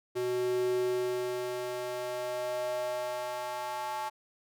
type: tone with high-pass filter sweep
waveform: square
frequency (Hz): 123.9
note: B2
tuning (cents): +6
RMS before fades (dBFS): -33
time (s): 0.15-4.1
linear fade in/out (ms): 20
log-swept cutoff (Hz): 320 to 870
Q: 4.7
effects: none